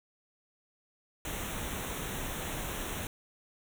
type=band-stop noise; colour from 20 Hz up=pink; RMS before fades=-37 dBFS; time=1.25-3.07 s; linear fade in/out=2 ms; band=4000 to 5700 Hz; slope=96 dB/octave; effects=none